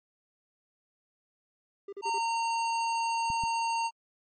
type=tone bursts; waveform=triangle; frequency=398.3 Hz; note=G4; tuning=28 cents sharp; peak=-35 dBFS; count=4; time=1.88-2.185 s; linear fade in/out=5 ms; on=47 ms; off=39 ms
type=tone; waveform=square; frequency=918 Hz; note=A#5; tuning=27 cents flat; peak=-28 dBFS; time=2.02-3.91 s; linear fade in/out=50 ms
type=clicks; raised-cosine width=5 ms; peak=-28 dBFS; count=2; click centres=3.302 / 3.437 s
effects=MP3 32 kbps